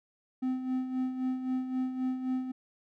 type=tone with tremolo; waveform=triangle; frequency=257.3 Hz; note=C4; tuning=29 cents flat; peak=-25 dBFS; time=0.42-2.52 s; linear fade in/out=10 ms; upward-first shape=sine; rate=3.8 Hz; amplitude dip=60%; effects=none